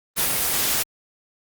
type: noise with ADSR envelope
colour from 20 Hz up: white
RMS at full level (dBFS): -19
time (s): 0.16-0.83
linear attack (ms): 33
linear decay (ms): 74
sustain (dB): -3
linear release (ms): 8
effects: Opus 24 kbps